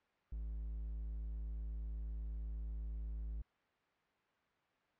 triangle tone, 54.1 Hz, A1, 29 cents flat, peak -38 dBFS, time 0.32-3.42 s, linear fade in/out 5 ms, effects white hiss -75 dBFS RMS until 4.99 s + low-pass 2000 Hz 12 dB/octave

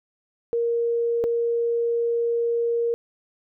sine tone pair in turn, 468.2 / 468.2 Hz, A#4 / A#4, +8 / +8 cents, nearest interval unison, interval 0 cents, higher neither, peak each -20 dBFS, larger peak neither, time 0.53-1.24 / 1.24-2.94 s, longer second, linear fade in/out 0 ms, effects none

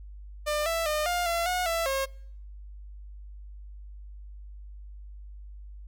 sawtooth tone with pitch steps, 599 / 662 / 607 / 706 / 679 / 725 / 666 / 540 Hz, D5 / E5 / D#5 / F5 / F5 / F#5 / E5 / C#5, +34 / +7 / -43 / +19 / -49 / -35 / +18 / -45 cents, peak -22 dBFS, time 0.46-2.06 s, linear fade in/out 20 ms, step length 200 ms, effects noise-tail reverb RT60 0.7 s tail -26 dB re dry + added 50 Hz sine -41 dBFS peak until 5.87 s

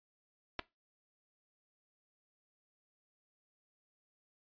clicks, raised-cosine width 0.3 ms, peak -21 dBFS, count 2, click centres 0.592 / 0.595 s, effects noise-tail reverb RT60 0.2 s tail -19 dB re dry + resampled to 11025 Hz

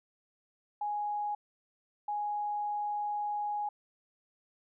sine tone pair in turn, 830.6 / 830.6 Hz, G#5 / G#5, 0 / 0 cents, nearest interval unison, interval 0 cents, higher neither, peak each -31 / -31 dBFS, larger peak neither, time 0.81-1.35 / 2.08-3.69 s, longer second, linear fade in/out 5 ms, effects none

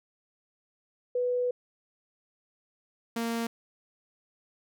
sine / sawtooth tone pair in turn, 493.9 / 231 Hz, B4 / A#3, 0 / -16 cents, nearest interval octave + minor second, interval 1316 cents, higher first, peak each -25 dBFS, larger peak neither, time 1.15-1.51 / 3.16-3.47 s, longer first, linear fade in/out 5 ms, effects none

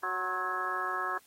harmonic tone with a mistuned harmonic, 185 Hz, F#3, in tune, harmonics 2 / 3 / 4 / 5 / 6 / 7 / 8 / 9, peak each -42 / -47 / -40 / -46 / -35 / -35 / -47 / -36 dBFS, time 0.03-1.18 s, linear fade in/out 5 ms, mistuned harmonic 6, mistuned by -48 cents, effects white hiss -62 dBFS RMS until 1.26 s + AAC 48 kbps

